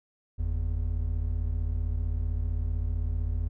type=tone pair together; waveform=triangle; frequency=46.8 / 82.41 Hz; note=F#1 / E2; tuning=+20 / 0 cents; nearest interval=minor seventh; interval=980 cents; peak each=-27 dBFS; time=0.38-3.49 s; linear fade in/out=20 ms; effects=none